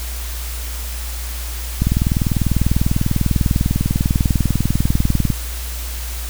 click train, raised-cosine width 5 ms, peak -3 dBFS, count 71, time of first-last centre 1.82-5.303 s, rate 20.1 Hz, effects added 59 Hz sine -24 dBFS peak until 6.29 s + white hiss -31 dBFS RMS until 6.29 s

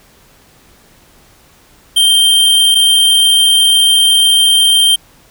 square tone pair in turn, 3157 / 3157 Hz, G7 / G7, +12 / +12 cents, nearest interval unison, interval 0 cents, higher neither, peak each -7 dBFS, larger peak neither, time 1.96-2.75 / 2.75-4.96 s, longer second, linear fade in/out 10 ms, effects pink hiss -46 dBFS RMS until 5.3 s

